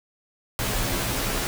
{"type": "noise with comb filter", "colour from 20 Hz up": "pink", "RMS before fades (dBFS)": -26, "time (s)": [0.59, 1.47], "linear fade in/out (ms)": 0, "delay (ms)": 13, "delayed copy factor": -0.7, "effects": []}